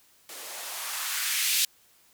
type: noise with band-pass filter sweep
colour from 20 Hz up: violet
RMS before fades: -30 dBFS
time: 0.29-1.65 s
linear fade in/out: 2 ms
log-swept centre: 370 to 3200 Hz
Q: 1.4
effects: white hiss -61 dBFS RMS until 2.13 s